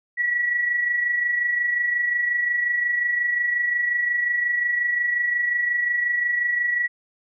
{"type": "tone pair together", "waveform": "sine", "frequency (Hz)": [1910.4, 1936], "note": ["A#6", "B6"], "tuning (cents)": [42, -35], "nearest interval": "unison", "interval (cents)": 23, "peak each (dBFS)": [-30, -20], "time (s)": [0.17, 6.88], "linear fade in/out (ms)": 20, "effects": []}